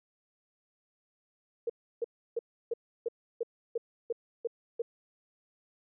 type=tone bursts; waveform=sine; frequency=466.2 Hz; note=A#4; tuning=in tune; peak=-28 dBFS; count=10; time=1.67-4.82 s; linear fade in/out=5 ms; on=27 ms; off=320 ms; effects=none